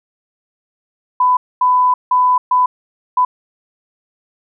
sine tone bursts at uneven times, 1000 Hz, B5, 21 cents sharp, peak -9 dBFS, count 5, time 1.2-1.37 / 1.61-1.94 / 2.11-2.38 / 2.51-2.66 / 3.17-3.25 s, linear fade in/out 5 ms, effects none

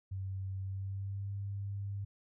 sine tone with pitch glide, 95.8 to 99.75 Hz, G2 to G2, -39 to +31 cents, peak -36 dBFS, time 0.11-2.05 s, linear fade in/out 10 ms, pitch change +70 cents, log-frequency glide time 0.61-1.34 s, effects none

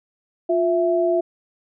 sine tone pair together, 352.9 / 662.2 Hz, F4 / E5, +18 / +8 cents, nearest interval major seventh, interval 1090 cents, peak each -19 dBFS, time 0.49-1.21 s, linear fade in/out 10 ms, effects none

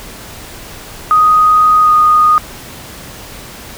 sine tone with pitch glide, 1247 to 1234.1 Hz, D#6 to D#6, +3 to -15 cents, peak -5 dBFS, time 1.11-2.38 s, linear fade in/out 0 ms, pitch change -18 cents, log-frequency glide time 1.81-1.91 s, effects pink hiss -31 dBFS RMS until 3.77 s

